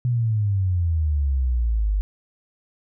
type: exponential sweep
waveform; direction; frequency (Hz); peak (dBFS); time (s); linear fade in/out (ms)
sine; down; 125.2 to 48.6; -18; 0.05-2.01; 0
effects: none